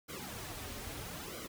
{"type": "noise with flanger", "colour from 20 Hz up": "pink", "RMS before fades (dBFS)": -44, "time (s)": [0.08, 1.48], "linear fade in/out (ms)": 20, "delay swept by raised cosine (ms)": [1.1, 6.2], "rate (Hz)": 0.77, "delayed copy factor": -0.8, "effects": []}